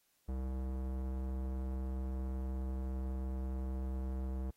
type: tone with low-pass filter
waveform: square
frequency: 65 Hz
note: C2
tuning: 11 cents flat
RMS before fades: -38 dBFS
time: 0.28-4.51 s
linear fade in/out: 10 ms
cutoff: 670 Hz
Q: 0.59
effects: white hiss -75 dBFS RMS until 4.56 s + AAC 48 kbps